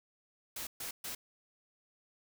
white noise bursts, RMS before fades -41 dBFS, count 3, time 0.56-1.15 s, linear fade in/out 5 ms, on 110 ms, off 130 ms, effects none

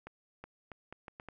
accelerating click train, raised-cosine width 0.5 ms, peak -30 dBFS, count 7, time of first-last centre 0.07-1.287 s, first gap 370 ms, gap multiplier 0.75, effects none

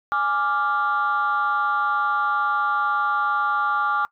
sine chord, D diminished, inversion second, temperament equal, 830.6 / 1174.7 / 1396.9 Hz, Ab5 / D6 / F6, 0 / 0 / 0 cents, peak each -25 / -21 / -23 dBFS, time 0.12-4.05 s, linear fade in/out 0 ms, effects noise-tail reverb RT60 0.1 s tail -21 dB re dry + tanh soft clip ceiling -13 dBFS

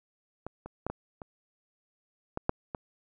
clicks, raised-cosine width 1 ms, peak -23 / -27 / -17 / -20 / -27 / -18 / -10 / -20 dBFS, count 8, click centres 0.466 / 0.66 / 0.866 / 0.9 / 1.218 / 2.374 / 2.494 / 2.748 s, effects none

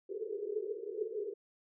pink band-pass noise, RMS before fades -39 dBFS, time 0.09-1.34 s, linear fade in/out 5 ms, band 390 to 450 Hz, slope 96 dB/octave, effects none

